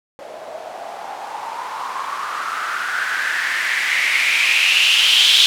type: noise with low-pass filter sweep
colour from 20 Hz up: violet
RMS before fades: -19 dBFS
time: 0.19-5.46 s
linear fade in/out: 0 ms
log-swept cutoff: 580 to 3400 Hz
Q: 5.5
effects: none